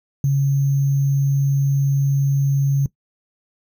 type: tone with sample-and-hold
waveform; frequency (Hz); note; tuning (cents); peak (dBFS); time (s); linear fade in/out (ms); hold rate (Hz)
sine; 138.59; C#3; 0; -14; 0.24-2.86; 2; 6300
effects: noise-tail reverb RT60 0.1 s tail -19 dB re dry